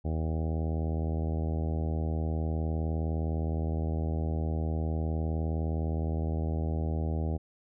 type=harmonic tone; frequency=79.6 Hz; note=D#2; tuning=40 cents sharp; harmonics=1 / 2 / 3 / 4 / 5 / 6 / 7 / 8 / 9 / 10; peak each=-29 / -35 / -39 / -41 / -43 / -45 / -46 / -47 / -48 / -49 dBFS; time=0.04-7.38 s; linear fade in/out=20 ms; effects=none